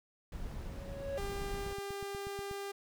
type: noise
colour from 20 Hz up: brown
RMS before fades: -42 dBFS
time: 0.32-1.73 s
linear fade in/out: 2 ms
type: tone with exponential growth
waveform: triangle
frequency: 554.4 Hz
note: C#5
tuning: in tune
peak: -31 dBFS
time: 0.39-1.18 s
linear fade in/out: 1 ms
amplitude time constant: 170 ms
type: tone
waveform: sawtooth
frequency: 398.9 Hz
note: G4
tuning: 30 cents sharp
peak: -35 dBFS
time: 1.17-2.72 s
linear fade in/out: 10 ms
type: click train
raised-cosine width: 5 ms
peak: -34 dBFS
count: 11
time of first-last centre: 1.3-2.512 s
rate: 8.25 Hz
effects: none